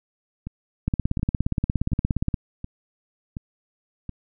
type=two click trains; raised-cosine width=5 ms; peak=-9 / -19 dBFS; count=26 / 6; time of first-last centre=0.88-2.342 / 0.47-4.093 s; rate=17.1 / 1.38 Hz; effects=none